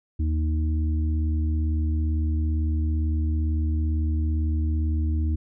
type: harmonic tone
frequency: 77.8 Hz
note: D#2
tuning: in tune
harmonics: 1 / 3 / 4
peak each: -21 / -35 / -34 dBFS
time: 0.19-5.36 s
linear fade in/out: 10 ms
effects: none